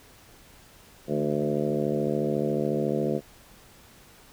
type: harmonic tone with a mistuned harmonic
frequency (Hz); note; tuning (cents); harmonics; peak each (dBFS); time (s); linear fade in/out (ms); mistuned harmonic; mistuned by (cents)
74; D2; +14; 2 / 3 / 4 / 5 / 6 / 7 / 8 / 9; -32 / -30 / -33 / -30 / -32 / -31 / -38 / -36; 1.07-3.21; 50; 3; -30
effects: pink hiss -53 dBFS RMS until 4.32 s